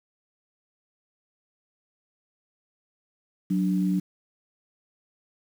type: tone pair together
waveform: sine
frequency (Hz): 185 / 293.9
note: F#3 / D4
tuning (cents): 0 / +1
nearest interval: minor sixth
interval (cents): 801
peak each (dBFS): -22 / -28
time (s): 3.5-4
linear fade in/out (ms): 10
effects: 8-bit